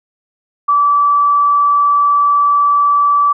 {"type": "tone", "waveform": "sine", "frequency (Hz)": 1156, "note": "D6", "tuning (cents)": -28, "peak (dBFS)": -8, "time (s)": [0.68, 3.33], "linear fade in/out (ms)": 10, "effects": []}